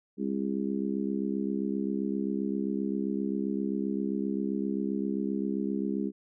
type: harmonic tone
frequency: 67.6 Hz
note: C#2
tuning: 43 cents flat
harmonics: 3 / 4 / 5 / 6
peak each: -31 / -33 / -35 / -37 dBFS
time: 0.17-6.12 s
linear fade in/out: 50 ms
effects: none